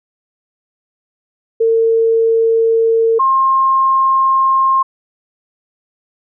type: tone pair in turn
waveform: sine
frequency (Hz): 453.4 / 1065.1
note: A#4 / C6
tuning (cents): -48 / +30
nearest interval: octave + minor third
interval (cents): 1478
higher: second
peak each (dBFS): -9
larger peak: neither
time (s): 1.6-3.19 / 3.19-4.83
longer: second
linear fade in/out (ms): 10
effects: none